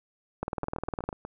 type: two click trains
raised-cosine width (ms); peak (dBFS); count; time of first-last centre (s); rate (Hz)
1; -16 / -23; 14 / 6; 0.43-1.09 / 0.64-1.251; 19.7 / 8.19
effects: none

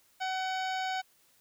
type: harmonic tone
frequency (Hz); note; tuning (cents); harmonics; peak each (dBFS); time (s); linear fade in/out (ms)
753; F#5; +30; 1 / 2 / 3 / 4 / 5 / 6 / 7 / 9; -32 / -38 / -42 / -44 / -46 / -48 / -49 / -51; 0.2-1.02; 20
effects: white hiss -66 dBFS RMS until 1.4 s

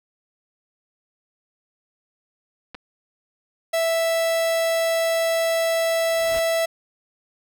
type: clicks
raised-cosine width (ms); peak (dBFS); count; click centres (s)
0.3; -21; 2; 2.746 / 2.75
type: tone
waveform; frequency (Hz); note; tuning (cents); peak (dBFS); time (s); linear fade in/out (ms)
45% pulse; 659.3; E5; 0; -19; 3.73-6.66; 10
type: noise with exponential growth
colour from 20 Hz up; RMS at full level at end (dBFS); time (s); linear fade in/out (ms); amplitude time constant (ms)
pink; -34; 5.88-6.39; 0; 110
effects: none

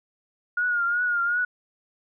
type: tone with vibrato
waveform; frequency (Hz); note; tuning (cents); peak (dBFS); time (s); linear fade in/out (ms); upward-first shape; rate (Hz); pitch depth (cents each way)
sine; 1429; F6; +39; -21; 0.57-1.45; 5; triangle; 2.7; 63
effects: none

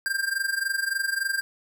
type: tone with amplitude modulation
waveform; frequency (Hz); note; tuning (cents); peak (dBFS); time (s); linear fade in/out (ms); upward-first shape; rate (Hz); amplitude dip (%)
square; 1590; G6; +24; -22; 0.06-1.41; 0; sine; 23.5; 80
effects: none

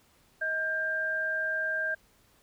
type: tone pair together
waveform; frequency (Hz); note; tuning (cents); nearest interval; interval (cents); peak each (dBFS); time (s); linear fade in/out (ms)
sine; 632 / 1592.5; D#5 / G6; +27 / +27; octave + major third; 1600; -36 / -28; 0.41-1.95; 10
effects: pink hiss -64 dBFS RMS until 2.42 s

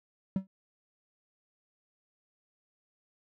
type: tone with exponential decay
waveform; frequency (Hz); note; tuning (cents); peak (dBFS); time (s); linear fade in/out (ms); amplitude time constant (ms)
triangle; 191.1; G3; -44; -21; 0.36-0.47; 2; 22
effects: none

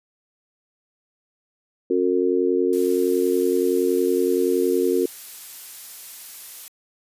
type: harmonic tone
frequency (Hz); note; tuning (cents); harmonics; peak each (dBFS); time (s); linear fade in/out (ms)
90.7; F#2; -34; 3 / 4 / 5; -24 / -20 / -22; 1.9-5.06; 5
type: noise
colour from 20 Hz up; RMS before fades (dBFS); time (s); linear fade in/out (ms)
blue; -37; 2.73-6.68; 0
effects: resampled to 32000 Hz

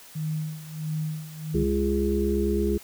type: tone with tremolo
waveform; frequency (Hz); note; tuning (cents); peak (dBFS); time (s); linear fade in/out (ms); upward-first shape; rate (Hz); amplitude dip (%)
sine; 155.56; D#3; 0; -25; 0.15-1.64; 10; sine; 1.5; 80
type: harmonic tone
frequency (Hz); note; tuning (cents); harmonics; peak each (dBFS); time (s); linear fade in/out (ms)
68.8; C#2; -12; 1 / 3 / 5 / 6; -27 / -27 / -27 / -27; 1.54-2.78; 10
effects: white hiss -48 dBFS RMS until 2.83 s

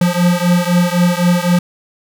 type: beating tone pair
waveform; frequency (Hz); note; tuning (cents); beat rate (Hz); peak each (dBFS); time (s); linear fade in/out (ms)
square; 174.61 / 178.51; F3 / F3; 0 / +38; 3.9; -14 / -15; 0.01-1.59; 5
effects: none

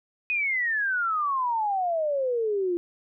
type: exponential sweep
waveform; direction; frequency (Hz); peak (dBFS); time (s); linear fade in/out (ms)
sine; down; 2522 to 340.5; -23; 0.3-2.77; 0
effects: none

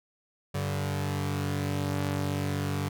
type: tone pair together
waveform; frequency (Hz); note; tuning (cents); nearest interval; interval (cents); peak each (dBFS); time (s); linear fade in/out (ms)
sawtooth; 95.91 / 143.7; G2 / D3; -37 / -37; perfect fifth; 700; -27; 0.54-2.89; 10
effects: none

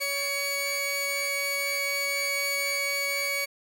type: tone pair together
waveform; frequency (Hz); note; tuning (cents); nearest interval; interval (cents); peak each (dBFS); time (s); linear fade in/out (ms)
sawtooth; 562.2 / 2249; C#5 / C#7; +24 / +24; 2 octaves; 2400; -30 / -24; 0-3.46; 20
effects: none

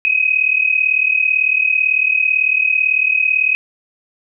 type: tone pair together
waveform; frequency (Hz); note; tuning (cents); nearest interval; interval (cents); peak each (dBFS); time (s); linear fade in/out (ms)
sine; 2512 / 2550; D#7 / D#7; +16 / +42; unison; 26; -15; 0.05-3.55; 0
effects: none

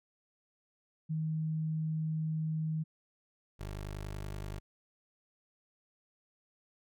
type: tone pair in turn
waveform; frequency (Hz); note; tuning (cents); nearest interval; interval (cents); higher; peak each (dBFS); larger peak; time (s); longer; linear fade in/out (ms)
sine / 20% pulse; 157.6 / 50.51; D#3 / G#1; +23 / -47; octave + minor sixth; 1970; first; -31 / -34; first; 1.09-2.84 / 3.59-4.6; first; 20
effects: none

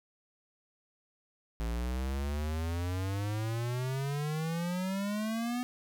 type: exponential sweep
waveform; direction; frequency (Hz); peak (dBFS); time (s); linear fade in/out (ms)
square; up; 55.5 to 250; -32; 1.6-5.63; 0
effects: 12-bit

